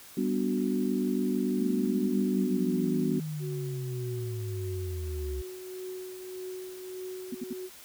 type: chord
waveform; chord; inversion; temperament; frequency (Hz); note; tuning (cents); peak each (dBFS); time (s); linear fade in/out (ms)
sine; G major seventh; none; equal; 196 / 246.9 / 293.7 / 370; G3 / B3 / D4 / F#4; 0 / 0 / 0 / 0; -31 / -29 / -33 / -33; 0.17-3.2; 5
type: linear sweep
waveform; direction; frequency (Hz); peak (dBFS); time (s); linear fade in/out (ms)
sine; down; 225.8 to 65.41; -32; 1.58-5.42; 10
type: tone with tremolo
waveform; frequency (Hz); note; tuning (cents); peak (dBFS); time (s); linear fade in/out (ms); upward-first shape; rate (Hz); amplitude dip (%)
sine; 370; F#4; 0; -35; 3.39-7.7; 50; triangle; 1.7; 50
type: tone bursts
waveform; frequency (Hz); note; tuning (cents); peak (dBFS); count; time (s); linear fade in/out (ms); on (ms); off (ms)
sine; 244.1; B3; -20; -31; 3; 7.32-7.531; 5; 27; 65
effects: white hiss -50 dBFS RMS until 7.84 s